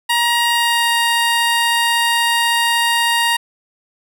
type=tone with pitch glide; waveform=15% pulse; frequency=945 to 936.3 Hz; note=A#5 to A#5; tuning=+23 to +7 cents; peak=-7 dBFS; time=0.09-3.37 s; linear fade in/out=10 ms; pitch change=-16 cents; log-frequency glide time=0.35-0.95 s; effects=none